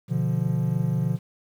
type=chord; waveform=triangle; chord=B diminished; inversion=none; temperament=equal with one note detuned; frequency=123.47 / 146.83 / 173.01 Hz; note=B2 / D3 / F3; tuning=0 / 0 / -16 cents; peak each=-24 dBFS; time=0.08-1.19 s; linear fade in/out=50 ms; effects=9-bit